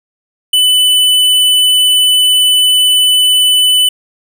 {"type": "tone", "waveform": "square", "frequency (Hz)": 2997, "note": "F#7", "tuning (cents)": 22, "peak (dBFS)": -7, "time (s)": [0.53, 3.89], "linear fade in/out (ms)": 5, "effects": []}